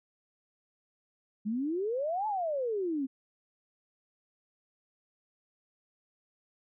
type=exponential two-way sweep; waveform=sine; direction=up then down; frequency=202.1 to 880 to 257.2 Hz; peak=-29 dBFS; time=1.45-3.07 s; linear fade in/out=20 ms; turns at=2.27 s; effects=none